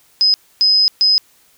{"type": "tone bursts at uneven times", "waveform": "sine", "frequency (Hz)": 5050, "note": "D#8", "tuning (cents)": 25, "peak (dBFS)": -9, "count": 3, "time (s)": [[0.21, 0.34], [0.61, 0.88], [1.01, 1.18]], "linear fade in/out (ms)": 0, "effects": ["white hiss -53 dBFS RMS until 1.57 s"]}